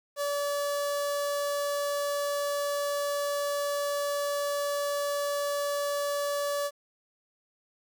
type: tone with notch filter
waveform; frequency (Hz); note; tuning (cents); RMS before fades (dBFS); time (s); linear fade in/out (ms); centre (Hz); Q
sawtooth; 574; D5; -40; -30; 0.16-6.71; 50; 2400; 1.4
effects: 10-bit